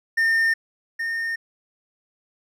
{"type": "tone pair in turn", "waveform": "triangle", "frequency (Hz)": [1815, 1828.7], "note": ["A#6", "A#6"], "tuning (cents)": [-47, -34], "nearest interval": "unison", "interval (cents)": 13, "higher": "second", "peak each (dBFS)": [-15, -22], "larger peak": "first", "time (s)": [[0.17, 0.54], [0.99, 1.36]], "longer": "neither", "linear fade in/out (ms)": 10, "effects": []}